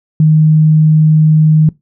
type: tone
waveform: sine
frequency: 155.56 Hz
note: D#3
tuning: in tune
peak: -4 dBFS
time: 0.2-1.69 s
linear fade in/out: 2 ms
effects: noise-tail reverb RT60 0.2 s tail -22 dB re dry